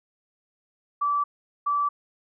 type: tone pair in turn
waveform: sine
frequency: 1158 / 1158 Hz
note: D6 / D6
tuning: -25 / -25 cents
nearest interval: unison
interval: 0 cents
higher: neither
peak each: -21 dBFS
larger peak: neither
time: 1.01-1.24 / 1.66-1.89 s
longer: neither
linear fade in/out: 10 ms
effects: none